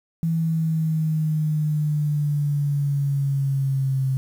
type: exponential sweep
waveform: sine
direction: down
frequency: 164.7 to 132.2 Hz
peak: -19 dBFS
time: 0.23-4.17 s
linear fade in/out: 0 ms
effects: 8-bit